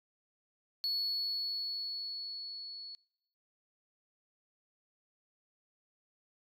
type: tone with level ramp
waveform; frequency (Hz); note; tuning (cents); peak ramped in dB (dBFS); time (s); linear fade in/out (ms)
sine; 4396; C#8; -15; -28 to -44; 0.84-2.95; 0
effects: noise-tail reverb RT60 0.8 s tail -24 dB re dry + tanh soft clip ceiling -30 dBFS